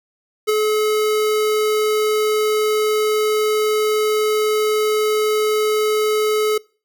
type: tone with ADSR envelope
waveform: square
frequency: 428.1 Hz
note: A4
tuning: 47 cents flat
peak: -13 dBFS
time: 0.47-6.58 s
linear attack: 23 ms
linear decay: 16 ms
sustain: -3 dB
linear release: 6 ms
effects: noise-tail reverb RT60 0.4 s tail -24 dB re dry